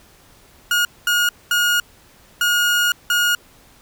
30% pulse tone bursts at uneven times, 1434 Hz, F6, 45 cents sharp, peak -12 dBFS, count 5, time 0.71-0.85 / 1.07-1.29 / 1.51-1.8 / 2.41-2.92 / 3.1-3.35 s, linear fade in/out 2 ms, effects pink hiss -50 dBFS RMS until 3.81 s

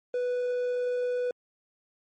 triangle tone with quantisation, 493.9 Hz, B4, in tune, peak -24 dBFS, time 0.14-1.31 s, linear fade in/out 2 ms, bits 9, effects MP3 32 kbps

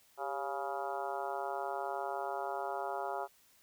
harmonic tone with a mistuned harmonic, 139.5 Hz, C#3, 11 cents sharp, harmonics 3 / 4 / 5 / 6 / 7 / 8 / 9 / 10, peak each -43 / -43 / -40 / -41 / -44 / -51 / -46 / -48 dBFS, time 0.17-3.28 s, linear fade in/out 50 ms, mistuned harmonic 3, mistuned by -83 cents, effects white hiss -66 dBFS RMS until 3.62 s

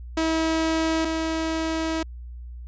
sawtooth tone pair in turn, 322.3 / 322.3 Hz, E4 / E4, -39 / -39 cents, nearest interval unison, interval 0 cents, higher neither, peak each -17 / -20 dBFS, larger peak first, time 0.17-1.05 / 1.05-2.03 s, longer second, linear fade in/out 5 ms, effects added 60 Hz sine -35 dBFS peak until 2.67 s + resampled to 16000 Hz

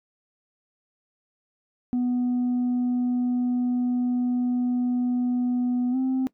sine tone with pitch glide, 246.9 to 260.8 Hz, B3 to C4, 0 to -5 cents, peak -19 dBFS, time 1.93-6.27 s, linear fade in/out 0 ms, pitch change +95 cents, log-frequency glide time 5.91-5.96 s, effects noise-tail reverb RT60 0.1 s tail -21 dB re dry + tanh soft clip ceiling -20 dBFS

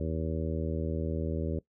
harmonic tone, 80.1 Hz, E2, 49 cents flat, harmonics 1 / 2 / 3 / 4 / 5 / 6 / 7, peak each -33 / -36 / -38 / -39 / -40 / -41 / -41 dBFS, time 0-1.59 s, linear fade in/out 5 ms, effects noise-tail reverb RT60 0.1 s tail -19 dB re dry

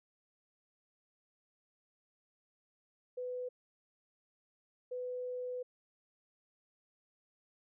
sine tone bursts at uneven times, 499.1 Hz, B4, 18 cents sharp, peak -37 dBFS, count 2, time 3.17-3.49 / 4.91-5.63 s, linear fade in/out 10 ms, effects none

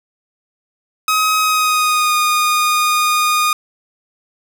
sawtooth tone with pitch glide, 1267 to 1226.7 Hz, D#6 to D#6, +31 to -25 cents, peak -9 dBFS, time 1.08-3.53 s, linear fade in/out 2 ms, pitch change -56 cents, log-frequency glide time 1.4-2.16 s, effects none

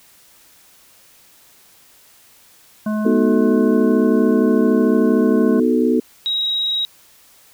harmonic tone, 213.6 Hz, G#3, 49 cents sharp, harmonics 1 / 3 / 5 / 7, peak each -18 / -28 / -32 / -35 dBFS, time 2.86-5.6 s, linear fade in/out 5 ms
sine chord, B dominant seventh, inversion none, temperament equal, 246.9 / 311.1 / 370 / 440 Hz, B3 / D#4 / F#4 / A4, 0 / 0 / 0 / 0 cents, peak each -16 / -20 / -21 / -19 dBFS, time 3.05-6 s, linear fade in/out 5 ms
sine tone, 3819 Hz, A#7, 41 cents sharp, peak -17 dBFS, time 6.26-6.85 s, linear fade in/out 0 ms
effects white hiss -50 dBFS RMS until 7.53 s

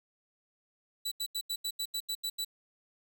sawtooth tone bursts, 3951 Hz, B7, in tune, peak -29 dBFS, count 10, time 1.05-2.448 s, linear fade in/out 10 ms, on 66 ms, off 82 ms, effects none

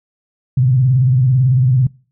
sine tone with vibrato, 128.3 Hz, C3, 34 cents flat, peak -9 dBFS, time 0.57-1.87 s, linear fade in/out 5 ms, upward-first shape square, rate 18 Hz, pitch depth 94 cents each way, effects noise-tail reverb RT60 0.4 s tail -24 dB re dry

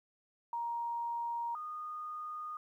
sine tone pair in turn, 939 / 1229.4 Hz, A#5 / D#6, +12 / -21 cents, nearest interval perfect fourth, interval 467 cents, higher second, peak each -34 / -39 dBFS, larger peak first, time 0.53-1.55 / 1.55-2.57 s, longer neither, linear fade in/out 2 ms, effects 12-bit

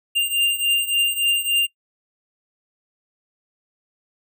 square beating tone pair, 2794 / 2797.5 Hz, F7 / F7, 0 / +2 cents, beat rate 3.5 Hz, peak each -20 / -23 dBFS, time 0.15-1.67 s, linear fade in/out 20 ms, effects noise-tail reverb RT60 0.1 s tail -23 dB re dry

